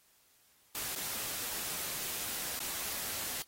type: noise with dropouts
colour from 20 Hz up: white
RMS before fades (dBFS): -38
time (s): 0.75-3.42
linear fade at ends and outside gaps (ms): 0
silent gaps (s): 0.949-0.96 / 2.592-2.603
effects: white hiss -67 dBFS RMS until 3.47 s + AAC 48 kbps